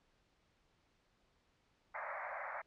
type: band-pass noise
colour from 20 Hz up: pink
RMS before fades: -44 dBFS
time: 1.94-2.62 s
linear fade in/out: 10 ms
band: 560 to 2200 Hz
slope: 96 dB/octave
effects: pink hiss -75 dBFS RMS until 2.66 s + low-pass 5000 Hz 12 dB/octave